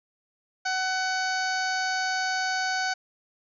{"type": "harmonic tone with a mistuned harmonic", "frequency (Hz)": 750, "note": "F#5", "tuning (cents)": 23, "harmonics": [1, 2, 3, 4, 5, 6, 7, 8, 9], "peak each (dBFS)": [-29, -28, -37, -43, -43, -35, -42, -40, -43], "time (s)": [0.65, 2.94], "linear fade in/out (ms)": 10, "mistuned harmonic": 9, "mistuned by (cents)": -30, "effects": []}